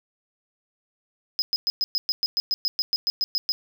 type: tone bursts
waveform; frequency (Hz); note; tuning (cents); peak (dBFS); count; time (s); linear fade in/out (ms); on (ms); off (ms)
triangle; 5060; D#8; +28; -19; 16; 1.39-3.52; 0; 30; 110
effects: none